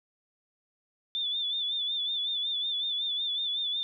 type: tone with vibrato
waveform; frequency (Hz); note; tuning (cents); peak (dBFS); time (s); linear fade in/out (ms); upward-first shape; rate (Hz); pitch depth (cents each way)
sine; 3520; A7; 0; -28; 1.15-3.83; 0; sine; 5.4; 62
effects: none